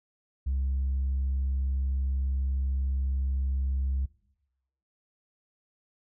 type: tone with tanh clipping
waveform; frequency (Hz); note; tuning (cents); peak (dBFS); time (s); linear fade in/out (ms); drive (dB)
triangle; 66.9; C2; +39; -26; 0.46-4.06; 10; 6
effects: noise-tail reverb RT60 0.9 s tail -21 dB re dry